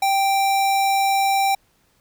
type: tone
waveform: square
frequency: 784 Hz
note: G5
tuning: in tune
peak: -17 dBFS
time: 0.02-1.55 s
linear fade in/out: 5 ms
effects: pink hiss -62 dBFS RMS until 2 s